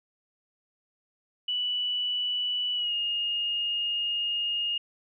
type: tone with pitch glide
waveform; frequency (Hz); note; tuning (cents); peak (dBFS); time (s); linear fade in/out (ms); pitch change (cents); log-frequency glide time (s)
sine; 2960 to 2846; F#7 to F7; 0 to +32; -26; 1.48-4.78; 5; -68; 2.74-2.94
effects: none